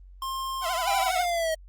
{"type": "tone with pitch glide", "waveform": "square", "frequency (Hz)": [1062, 1002.4], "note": ["C6", "B5"], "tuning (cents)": [25, 25], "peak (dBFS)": -30, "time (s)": [0.22, 1.09], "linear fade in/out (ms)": 2, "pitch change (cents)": -100, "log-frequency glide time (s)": [0.6, 0.84]}
{"type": "tone with vibrato", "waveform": "sawtooth", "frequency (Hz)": 700, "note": "F5", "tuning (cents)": 4, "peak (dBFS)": -24, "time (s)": [0.61, 1.26], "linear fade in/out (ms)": 50, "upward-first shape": "triangle", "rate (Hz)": 12, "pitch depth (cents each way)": 160}
{"type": "linear sweep", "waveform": "square", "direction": "down", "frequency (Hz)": [805, 630], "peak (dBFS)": -25, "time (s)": [0.87, 1.55], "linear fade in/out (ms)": 10}
{"effects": ["added 46 Hz sine -45 dBFS peak until 1.68 s", "Opus 32 kbps"]}